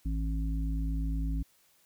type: harmonic tone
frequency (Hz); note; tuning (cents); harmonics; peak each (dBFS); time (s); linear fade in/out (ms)
54.2; A1; -25; 1 / 3 / 5; -29 / -38 / -39; 0.05-1.43; 10
effects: white hiss -66 dBFS RMS until 1.85 s